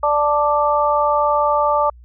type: harmonic tone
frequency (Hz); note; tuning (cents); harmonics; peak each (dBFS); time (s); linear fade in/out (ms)
294.1; D4; +3; 2 / 3 / 4; -18 / -18 / -18; 0.03-1.9; 5
effects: added 60 Hz sine -40 dBFS peak until 2.04 s